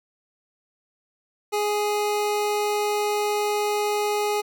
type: tone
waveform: 25% pulse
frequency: 416.2 Hz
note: G#4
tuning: 4 cents sharp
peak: -18 dBFS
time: 1.52-4.42 s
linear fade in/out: 20 ms
effects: none